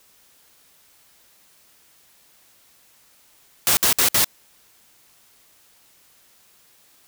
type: noise bursts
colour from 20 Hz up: white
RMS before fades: -17 dBFS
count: 4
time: 3.67-4.244 s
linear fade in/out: 0 ms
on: 100 ms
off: 58 ms
effects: white hiss -56 dBFS RMS until 7.07 s